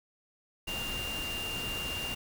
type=tone in noise; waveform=sine; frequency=2794 Hz; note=F7; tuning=in tune; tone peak=-35 dBFS; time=0.67-2.15 s; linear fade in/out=10 ms; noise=pink; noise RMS=-39 dBFS; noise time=0.67-2.15 s; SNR=+1 dB; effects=none